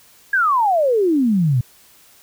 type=exponential sweep; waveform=sine; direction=down; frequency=1661.2 to 115.9 Hz; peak=-13 dBFS; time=0.33-1.61 s; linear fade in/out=5 ms; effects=white hiss -50 dBFS RMS until 2.22 s